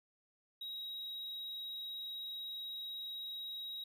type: tone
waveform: triangle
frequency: 3819 Hz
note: A#7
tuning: 41 cents sharp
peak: -40 dBFS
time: 0.61-3.84 s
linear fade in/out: 5 ms
effects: none